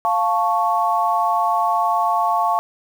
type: chord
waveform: sine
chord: F augmented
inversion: none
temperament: equal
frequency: 698.5 / 880 / 1108.7 Hz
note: F5 / A5 / C#6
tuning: 0 / 0 / 0 cents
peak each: -20 dBFS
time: 0.05-2.59 s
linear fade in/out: 0 ms
effects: 7-bit